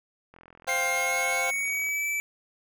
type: click train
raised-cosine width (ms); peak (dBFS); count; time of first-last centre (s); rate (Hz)
0.5; -35; 67; 0.34-1.889; 42.6
type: chord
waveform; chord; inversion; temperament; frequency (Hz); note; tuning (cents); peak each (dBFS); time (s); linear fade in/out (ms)
30% pulse; C suspended fourth; none; equal; 523.3 / 698.5 / 784; C5 / F5 / G5; 0 / 0 / 0; -30; 0.67-1.51; 10
type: tone with pitch glide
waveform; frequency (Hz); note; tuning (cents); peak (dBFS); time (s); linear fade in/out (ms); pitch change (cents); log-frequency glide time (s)
square; 2122 to 2314; C7 to D7; +24 to -26; -27; 0.69-2.2; 0; +150; 0.84-2.07
effects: none